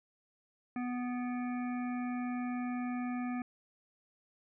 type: harmonic tone with a mistuned harmonic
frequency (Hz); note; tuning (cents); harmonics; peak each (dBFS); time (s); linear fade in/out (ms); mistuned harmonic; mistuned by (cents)
246.9; B3; 0; 1 / 3 / 5 / 7 / 9 / 10; -34 / -44 / -48 / -51 / -53 / -54; 0.76-3.42; 2; 10; -55
effects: none